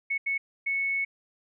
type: tone bursts at uneven times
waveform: sine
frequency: 2207 Hz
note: C#7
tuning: 8 cents flat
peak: -25 dBFS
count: 3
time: 0.1-0.18 / 0.26-0.38 / 0.66-1.05 s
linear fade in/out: 10 ms
effects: none